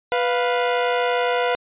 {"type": "tone pair together", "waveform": "sawtooth", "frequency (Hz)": [493.4, 701.2], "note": ["B4", "F5"], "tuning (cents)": [-2, 7], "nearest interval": "tritone", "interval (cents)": 609, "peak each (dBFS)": [-16, -19], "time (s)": [0.12, 1.55], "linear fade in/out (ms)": 0, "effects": ["resampled to 8000 Hz"]}